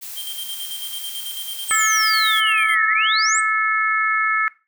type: noise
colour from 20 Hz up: blue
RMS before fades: -33 dBFS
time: 0.01-2.41 s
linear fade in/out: 20 ms
type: tone with tremolo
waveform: square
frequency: 3169 Hz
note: G7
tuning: 18 cents sharp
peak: -27 dBFS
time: 0.16-2.76 s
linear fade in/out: 20 ms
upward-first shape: square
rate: 9.1 Hz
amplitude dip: 55%
type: exponential two-way sweep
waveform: sine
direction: down then up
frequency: 8520 to 1696 to 8520 Hz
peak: -19 dBFS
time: 1.68-3.41 s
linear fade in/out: 20 ms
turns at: 2.86 s
type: harmonic tone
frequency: 434.8 Hz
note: A4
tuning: 21 cents flat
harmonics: 3 / 4 / 5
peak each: -20 / -21 / -22 dBFS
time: 1.71-4.48 s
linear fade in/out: 0 ms
effects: noise-tail reverb RT60 0.3 s tail -19 dB re dry